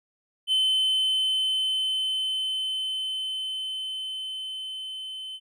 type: tone with level ramp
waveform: triangle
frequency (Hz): 3060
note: G7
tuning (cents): -42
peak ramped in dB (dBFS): -18 to -33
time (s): 0.47-5.4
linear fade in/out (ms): 50
effects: none